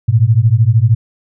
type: beating tone pair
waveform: sine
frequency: 106.6 / 119.6 Hz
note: G#2 / A#2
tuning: +46 / +45 cents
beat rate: 13 Hz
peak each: -10 dBFS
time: 0.08-0.95 s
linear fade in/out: 10 ms
effects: none